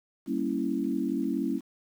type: chord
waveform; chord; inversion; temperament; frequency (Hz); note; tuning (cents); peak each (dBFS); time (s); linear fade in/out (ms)
sine; G diminished seventh; none; equal; 196 / 233.1 / 277.2 / 329.6; G3 / Bb3 / Db4 / Fb4; 0 / 0 / 0 / 0; -34 / -32 / -30 / -32; 0.26-1.61; 50
effects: 9-bit